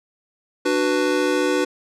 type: chord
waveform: square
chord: B minor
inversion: first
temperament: just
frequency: 296.3 / 370.4 / 493.9 Hz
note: D4 / F#4 / B4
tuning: +15 / +2 / 0 cents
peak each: -23 dBFS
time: 0.65-1.65 s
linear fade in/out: 10 ms
effects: low-pass 8000 Hz 12 dB/octave